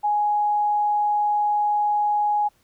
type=tone; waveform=sine; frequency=833 Hz; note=G#5; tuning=5 cents sharp; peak=-18 dBFS; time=0.03-2.49 s; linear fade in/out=20 ms; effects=pink hiss -63 dBFS RMS until 2.63 s